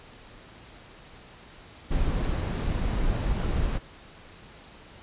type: noise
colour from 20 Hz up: brown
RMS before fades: -26 dBFS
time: 1.9-3.79 s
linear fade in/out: 20 ms
effects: pink hiss -49 dBFS RMS until 5.02 s + resampled to 8000 Hz